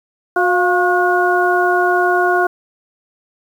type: harmonic tone with a mistuned harmonic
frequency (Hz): 362.2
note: F#4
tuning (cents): -37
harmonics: 1 / 2 / 3 / 4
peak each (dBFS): -16 / -16 / -21 / -17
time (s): 0.36-2.47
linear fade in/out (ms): 5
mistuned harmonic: 2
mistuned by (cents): -50
effects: 7-bit